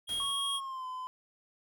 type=tone; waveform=square; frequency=3262 Hz; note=G#7; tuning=32 cents flat; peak=-32 dBFS; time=0.07-0.61 s; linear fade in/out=50 ms
type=noise with exponential decay; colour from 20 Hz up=pink; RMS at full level=-46 dBFS; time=0.09-0.74 s; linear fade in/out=1 ms; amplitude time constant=140 ms
type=tone with pitch glide; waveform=triangle; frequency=1112 to 1019.7 Hz; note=C#6 to C6; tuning=+5 to -45 cents; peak=-35 dBFS; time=0.2-1.07 s; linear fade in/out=0 ms; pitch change=-150 cents; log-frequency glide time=0.52-0.86 s
effects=none